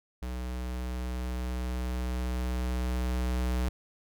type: tone with level ramp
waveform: square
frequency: 62.1 Hz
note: B1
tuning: 10 cents sharp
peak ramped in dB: -34 to -27 dBFS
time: 0.22-3.69 s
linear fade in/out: 5 ms
effects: none